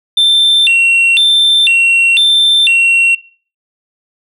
sine tone with vibrato, 3120 Hz, G7, 9 cents flat, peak -3 dBFS, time 0.17-3.15 s, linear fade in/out 5 ms, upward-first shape square, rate 1 Hz, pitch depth 230 cents each way, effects noise-tail reverb RT60 0.4 s tail -21 dB re dry + tanh soft clip ceiling -5 dBFS

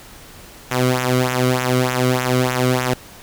sawtooth tone with flanger, 126.7 Hz, B2, 45 cents sharp, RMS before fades -18 dBFS, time 0.71-2.94 s, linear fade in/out 5 ms, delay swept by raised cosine 0.21 to 1.19 ms, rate 3.3 Hz, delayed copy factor -0.75, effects pink hiss -41 dBFS RMS until 3.22 s

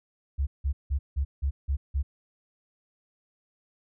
sine tone bursts, 69.3 Hz, C#2, in tune, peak -23 dBFS, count 7, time 0.38-2.03 s, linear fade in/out 20 ms, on 90 ms, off 170 ms, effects none

